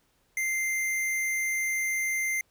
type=tone; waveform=square; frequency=2089 Hz; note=C7; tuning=3 cents flat; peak=-27 dBFS; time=0.37-2.41 s; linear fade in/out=2 ms; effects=pink hiss -69 dBFS RMS until 2.5 s